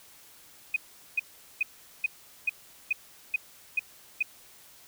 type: tone bursts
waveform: sine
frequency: 2500 Hz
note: D#7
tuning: 8 cents sharp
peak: -22 dBFS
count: 9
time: 0.74-4.227 s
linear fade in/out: 5 ms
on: 23 ms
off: 410 ms
effects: white hiss -54 dBFS RMS until 4.87 s